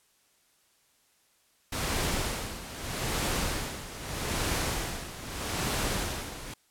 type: noise with tremolo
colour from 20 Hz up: pink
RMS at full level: -29 dBFS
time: 1.72-6.54 s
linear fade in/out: 5 ms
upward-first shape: sine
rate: 0.8 Hz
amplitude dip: 75%
effects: white hiss -67 dBFS RMS until 6.7 s + low-pass 12000 Hz 12 dB/octave